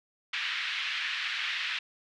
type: band-pass noise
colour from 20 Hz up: pink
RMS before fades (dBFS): -33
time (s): 0.33-1.79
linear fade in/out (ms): 5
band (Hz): 1700 to 3600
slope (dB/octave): 24
effects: none